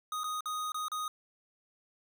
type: tone with dropouts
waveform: square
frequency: 1244.5 Hz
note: D#6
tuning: in tune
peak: -34 dBFS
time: 0.12-1.08 s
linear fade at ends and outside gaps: 2 ms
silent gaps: 0.235-0.241 / 0.407-0.457 / 0.72-0.744 / 0.883-0.917 s
effects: none